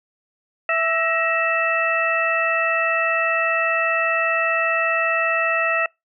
harmonic tone with a mistuned harmonic, 660 Hz, E5, 2 cents sharp, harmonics 1 / 2 / 3 / 4, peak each -23 / -23 / -23 / -23 dBFS, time 0.69-5.86 s, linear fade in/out 2 ms, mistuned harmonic 3, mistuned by -76 cents, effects noise-tail reverb RT60 0.2 s tail -26 dB re dry

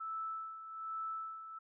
sine tone with tremolo, 1315 Hz, E6, 5 cents flat, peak -37 dBFS, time 0-1.59 s, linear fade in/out 10 ms, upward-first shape sine, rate 1.2 Hz, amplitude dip 65%, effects none

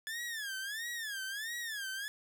sawtooth tone with vibrato, 1717 Hz, A6, 43 cents flat, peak -34 dBFS, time 0.07-2.08 s, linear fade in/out 0 ms, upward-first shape sine, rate 1.5 Hz, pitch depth 190 cents each way, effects none

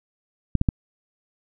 clicks, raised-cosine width 5 ms, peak -6 dBFS, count 3, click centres 0.553 / 0.614 / 0.688 s, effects none

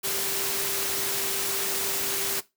sine tone in noise, 393 Hz, G4, 4 cents sharp, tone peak -38 dBFS, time 0.03-2.41 s, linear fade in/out 20 ms, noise white, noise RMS -28 dBFS, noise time 0.03-2.41 s, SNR -13 dB, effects noise-tail reverb RT60 0.2 s tail -17 dB re dry + high-pass 100 Hz 12 dB/octave

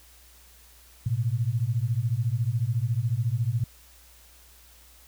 sine beating tone pair, 110 / 124 Hz, A2 / B2, 0 / +7 cents, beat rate 14 Hz, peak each -26 dBFS, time 1.06-3.64 s, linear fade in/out 5 ms, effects added 60 Hz sine -55 dBFS peak until 5.07 s + white hiss -55 dBFS RMS until 5.07 s

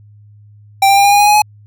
square tone with pitch steps, 784 / 792.2 / 800.5 / 808.8 / 817.3 / 825.8 / 834.5 / 843.2 Hz, G5 / G5 / G5 / G#5 / G#5 / G#5 / G#5 / G#5, 0 / +18 / +36 / -46 / -28 / -10 / +8 / +26 cents, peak -7 dBFS, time 0.82-1.42 s, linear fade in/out 5 ms, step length 75 ms, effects added 104 Hz sine -39 dBFS peak until 1.66 s

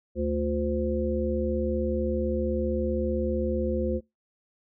harmonic tone with a mistuned harmonic, 73.7 Hz, D2, 7 cents sharp, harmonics 1 / 3 / 5 / 7, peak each -30 / -30 / -30 / -30 dBFS, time 0.15-4.01 s, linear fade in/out 50 ms, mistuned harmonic 5, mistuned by -57 cents, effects noise-tail reverb RT60 0.2 s tail -24 dB re dry

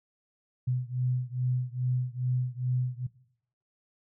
sine beating tone pair, 124.9 / 127.3 Hz, B2 / C3, +20 / -47 cents, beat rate 2.4 Hz, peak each -29 / -31 dBFS, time 0.67-3.07 s, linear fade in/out 10 ms, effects noise-tail reverb RT60 0.7 s tail -19 dB re dry

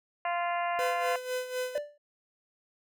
harmonic tone, 347.2 Hz, F4, 10 cents flat, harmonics 2 / 3 / 4 / 5 / 6 / 7 / 8, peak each -30 / -34 / -41 / -40 / -40 / -46 / -44 dBFS, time 0.25-1.16 s, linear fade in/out 2 ms
45% pulse tone with tremolo, 505 Hz, B4, 39 cents sharp, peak -29 dBFS, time 0.79-1.78 s, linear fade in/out 0 ms, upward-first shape sine, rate 4 Hz, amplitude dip 70%
triangle tone with exponential decay, 587.3 Hz, D5, in tune, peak -23 dBFS, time 1.75-1.98 s, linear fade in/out 5 ms, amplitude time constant 49 ms
effects none

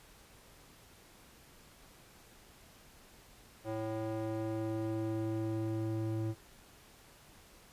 square tone with band-pass filter sweep, 110.3 Hz, A2, 5 cents sharp, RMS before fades -36 dBFS, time 3.64-6.35 s, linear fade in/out 50 ms, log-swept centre 530 to 230 Hz, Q 1.5, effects pink hiss -59 dBFS RMS until 7.72 s + resampled to 32000 Hz

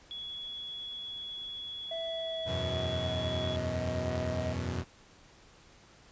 sine tone, 3373 Hz, G#7, 26 cents sharp, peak -38 dBFS, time 0.11-3.56 s, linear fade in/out 0 ms
triangle tone with pitch glide, 660 to 629.8 Hz, E5 to D#5, +2 to +21 cents, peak -33 dBFS, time 1.91-4.53 s, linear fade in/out 5 ms, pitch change -81 cents, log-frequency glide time 2.04-3.23 s
sawtooth chord, E suspended second, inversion none, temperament equal with one note detuned, 82.41 / 92.23 / 123.47 Hz, E2 / F#2 / B2, 0 / -5 / 0 cents, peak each -33 dBFS, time 2.45-4.85 s, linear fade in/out 50 ms
effects pink hiss -58 dBFS RMS until 6.11 s + resampled to 16000 Hz

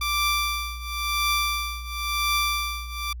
15% pulse tone with tremolo, 1174.7 Hz, D6, in tune, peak -14 dBFS, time 0.01-3.13 s, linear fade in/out 5 ms, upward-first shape triangle, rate 0.96 Hz, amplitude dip 90%, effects added 60 Hz sine -33 dBFS peak until 3.2 s

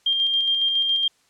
sine tone with tremolo, 3196 Hz, G7, 33 cents sharp, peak -17 dBFS, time 0.06-1.08 s, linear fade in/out 5 ms, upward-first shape square, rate 7.2 Hz, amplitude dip 30%, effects white hiss -62 dBFS RMS until 1.29 s + low-pass 8000 Hz 12 dB/octave

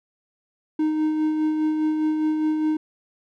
triangle tone with tremolo, 309.7 Hz, D#4, 8 cents flat, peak -16 dBFS, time 0.79-2.77 s, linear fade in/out 5 ms, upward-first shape sine, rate 4.9 Hz, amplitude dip 35%, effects none

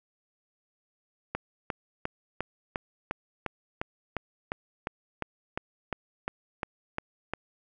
click train, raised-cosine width 0.5 ms, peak -15 dBFS, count 18, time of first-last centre 1.35-7.336 s, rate 2.84 Hz, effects none

